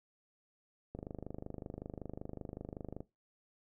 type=click train; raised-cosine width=2 ms; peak=-29 dBFS; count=53; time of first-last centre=0.95-3.005 s; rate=25.3 Hz; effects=noise-tail reverb RT60 0.2 s tail -18 dB re dry